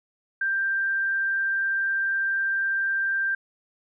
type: tone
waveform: sine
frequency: 1579 Hz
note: G6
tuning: 12 cents sharp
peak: -22 dBFS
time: 0.41-3.35 s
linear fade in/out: 5 ms
effects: none